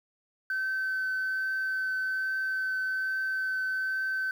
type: tone with vibrato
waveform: sine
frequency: 1533 Hz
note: G6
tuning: 39 cents flat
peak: -26 dBFS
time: 0.5-4.31 s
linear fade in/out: 2 ms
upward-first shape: triangle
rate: 1.2 Hz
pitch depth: 10 cents each way
effects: tanh soft clip ceiling -25 dBFS + 9-bit